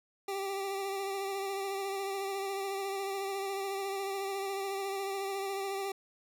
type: tone with vibrato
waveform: 25% pulse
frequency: 392 Hz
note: G4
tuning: in tune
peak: -30 dBFS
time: 0.28-5.92 s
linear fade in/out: 5 ms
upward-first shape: triangle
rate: 14 Hz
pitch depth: 33 cents each way
effects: none